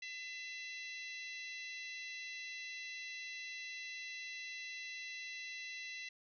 harmonic tone, 673 Hz, E5, 36 cents sharp, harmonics 3 / 4 / 5 / 6 / 7 / 8 / 9, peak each -47 / -48 / -58 / -52 / -62 / -63 / -58 dBFS, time 0.02-6.09 s, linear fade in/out 5 ms, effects none

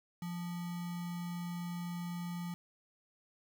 sine tone with sample-and-hold, 173.9 Hz, F3, 7 cents flat, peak -37 dBFS, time 0.22-2.54 s, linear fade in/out 2 ms, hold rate 1050 Hz, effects none

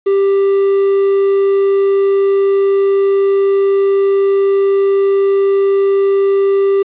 triangle tone, 394 Hz, G4, 9 cents sharp, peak -7 dBFS, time 0.06-6.83 s, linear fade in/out 10 ms, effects resampled to 8000 Hz + 7-bit

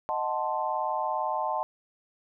sine chord, D# diminished seventh, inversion none, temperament equal, 622.3 / 740 / 880 / 1046.5 Hz, D#5 / F#5 / A5 / C6, 0 / 0 / 0 / 0 cents, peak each -33 / -33 / -30 / -33 dBFS, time 0.09-1.63 s, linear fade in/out 0 ms, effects none

